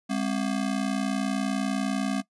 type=ring-modulated tone; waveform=square; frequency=233.1 Hz; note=A#3; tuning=in tune; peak=-23 dBFS; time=0.09-2.22 s; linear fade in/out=20 ms; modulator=30 Hz; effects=noise-tail reverb RT60 0.1 s tail -19 dB re dry + resampled to 24000 Hz